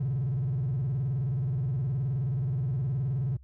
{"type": "tone with vibrato", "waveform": "triangle", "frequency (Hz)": 130.8, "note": "C3", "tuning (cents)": 0, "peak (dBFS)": -23, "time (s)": [0, 3.37], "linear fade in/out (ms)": 10, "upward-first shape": "square", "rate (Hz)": 19, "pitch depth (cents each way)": 170, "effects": ["tanh soft clip ceiling -22 dBFS", "added 66 Hz sine -49 dBFS peak until 3.43 s"]}